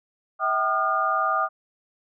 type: tone cluster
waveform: sine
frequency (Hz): 648 / 768 / 1214 / 1415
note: E5 / G5 / D#6 / F6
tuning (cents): -30 / -36 / -43 / +22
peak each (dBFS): -29 / -28 / -22 / -29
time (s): 0.39-1.49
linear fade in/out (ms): 50
effects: none